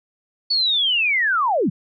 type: linear sweep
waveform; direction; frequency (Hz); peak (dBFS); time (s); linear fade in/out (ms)
sine; down; 4506 to 134.1; -16; 0.5-1.7; 10
effects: none